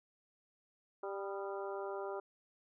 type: harmonic tone with a mistuned harmonic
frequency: 197 Hz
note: G3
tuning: 9 cents sharp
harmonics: 2 / 3 / 4 / 5 / 6 / 7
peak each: -41 / -45 / -47 / -49 / -51 / -52 dBFS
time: 1.03-2.2 s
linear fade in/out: 5 ms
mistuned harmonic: 6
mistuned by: +59 cents
effects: none